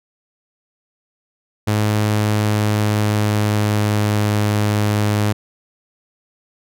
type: tone with pitch glide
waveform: sawtooth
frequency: 106 to 104.72 Hz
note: G#2 to G#2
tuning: +36 to +15 cents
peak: -11 dBFS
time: 1.67-5.33 s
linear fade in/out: 10 ms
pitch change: -21 cents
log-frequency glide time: 2.2-4.34 s
effects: none